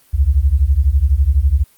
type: beating tone pair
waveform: sine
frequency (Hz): 63.5 / 75.5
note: B1 / D2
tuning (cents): +49 / +48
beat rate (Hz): 12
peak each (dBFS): -13 / -13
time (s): 0.13-1.64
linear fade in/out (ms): 20
effects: white hiss -52 dBFS RMS until 1.77 s + Opus 32 kbps